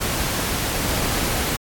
pink noise, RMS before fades -23 dBFS, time 0-1.57 s, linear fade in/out 20 ms, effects AAC 64 kbps

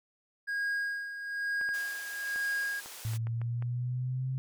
triangle tone with tremolo, 1635 Hz, G#6, 28 cents flat, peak -27 dBFS, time 0.47-2.81 s, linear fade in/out 20 ms, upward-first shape sine, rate 1.1 Hz, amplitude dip 65%
clicks, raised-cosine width 0.5 ms, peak -31 dBFS, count 8, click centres 1.613 / 1.69 / 2.36 / 2.86 / 3.135 / 3.27 / 3.416 / 3.624 s
white band-pass noise, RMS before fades -46 dBFS, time 1.73-3.18 s, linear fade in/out 20 ms, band 440 to 14000 Hz, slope 12 dB/octave
sine linear sweep, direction up, 111 to 132.1 Hz, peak -30 dBFS, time 3.05-4.38 s, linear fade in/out 0 ms
effects none

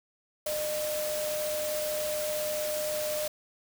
sine tone in noise, 607 Hz, D#5, 43 cents flat, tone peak -30 dBFS, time 0.46-3.28 s, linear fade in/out 5 ms, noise white, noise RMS -36 dBFS, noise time 0.46-3.28 s, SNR +3 dB, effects none

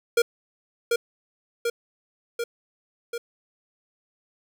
square tone with echo, 470 Hz, A#4, 14 cents sharp, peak -17 dBFS, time 0.17-0.22 s, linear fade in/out 5 ms, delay 740 ms, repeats 4, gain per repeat -3 dB, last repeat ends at 3.18 s, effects none

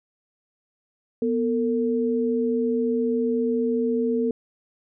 sine tone pair together, 244.1 / 452.4 Hz, B3 / A4, -20 / +48 cents, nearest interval major seventh, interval 1068 cents, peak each -23 dBFS, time 1.22-4.31 s, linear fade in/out 2 ms, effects none

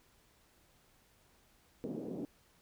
pink band-pass noise, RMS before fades -41 dBFS, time 1.84-2.25 s, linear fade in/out 0 ms, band 190 to 470 Hz, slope 24 dB/octave, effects pink hiss -68 dBFS RMS until 2.61 s

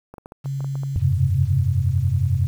clicks, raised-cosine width 1 ms, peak -24 dBFS, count 9, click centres 0.14 / 0.182 / 0.259 / 0.321 / 0.458 / 0.606 / 0.645 / 0.755 / 0.834 s
sine tone, 137.1 Hz, C#3, 19 cents flat, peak -23 dBFS, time 0.44-1.61 s, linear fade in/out 20 ms
sine chord, F suspended second, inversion none, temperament just, 87.31 / 98.22 / 130.96 Hz, F2 / G2 / C3, 0 / +4 / +2 cents, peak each -22 / -21 / -21 dBFS, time 0.96-2.47 s, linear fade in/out 0 ms
effects 8-bit

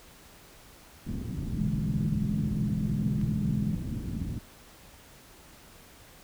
white low-pass noise, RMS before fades -34 dBFS, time 1.06-4.39 s, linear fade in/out 5 ms, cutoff 230 Hz, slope 24 dB/octave
sine chord, E dominant seventh, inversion second, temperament equal, 123.47 / 146.83 / 164.81 / 207.7 Hz, B2 / D3 / E3 / G#3, 0 / 0 / 0 / 0 cents, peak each -34 / -33 / -33 / -30 dBFS, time 1.57-3.75 s, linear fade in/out 5 ms
click, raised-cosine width 0.3 ms, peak -33 dBFS, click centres 3.214 s
effects pink hiss -53 dBFS RMS until 6.23 s

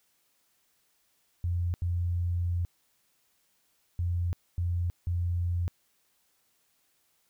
sine tone bursts at uneven times, 87.31 Hz, F2, in tune, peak -26 dBFS, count 5, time 1.44-1.74 / 1.82-2.65 / 3.99-4.33 / 4.58-4.9 / 5.07-5.68 s, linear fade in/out 0 ms, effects white hiss -71 dBFS RMS until 7.29 s

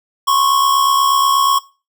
square tone pair together, 1031.7 / 1100 Hz, C6 / C#6, -25 / -14 cents, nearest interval minor second, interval 111 cents, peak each -20 / -13 dBFS, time 0.27-1.59 s, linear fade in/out 10 ms, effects noise-tail reverb RT60 0.3 s tail -19 dB re dry

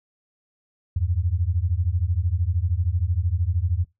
sine beating tone pair, 81.6 / 94.6 Hz, E2 / F#2, -17 / +39 cents, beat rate 13 Hz, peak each -23 dBFS, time 0.96-3.85 s, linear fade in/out 5 ms, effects noise-tail reverb RT60 0.2 s tail -20 dB re dry

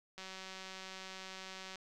click train, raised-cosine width 0.2 ms, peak -30 dBFS, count 299, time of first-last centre 0.18-1.757 s, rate 189 Hz, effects none

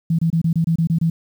sine tone bursts, 164.81 Hz, E3, in tune, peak -14 dBFS, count 9, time 0.1-1.1 s, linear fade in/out 5 ms, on 88 ms, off 26 ms, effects 8-bit

